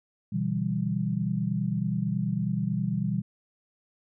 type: chord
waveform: sine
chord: E minor seventh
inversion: second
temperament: equal with one note detuned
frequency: 123.47 / 146.83 / 166.73 / 196 Hz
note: B2 / D3 / E3 / G3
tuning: 0 / 0 / +20 / 0 cents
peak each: -31 / -35 / -30 / -29 dBFS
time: 0.32-3.22 s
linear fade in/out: 10 ms
effects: none